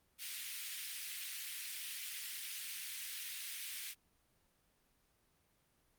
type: high-pass noise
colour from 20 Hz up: pink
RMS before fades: -44 dBFS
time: 0.18-3.95 s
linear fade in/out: 50 ms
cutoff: 2100 Hz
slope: 24 dB/octave
effects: pink hiss -75 dBFS RMS until 5.98 s + Opus 32 kbps